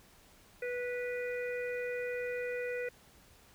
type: harmonic tone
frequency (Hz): 491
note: B4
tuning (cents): -10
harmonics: 1 / 3 / 4 / 5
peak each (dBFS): -35 / -45 / -43 / -46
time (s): 0.62-2.89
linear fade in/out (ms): 5
effects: pink hiss -61 dBFS RMS until 3.54 s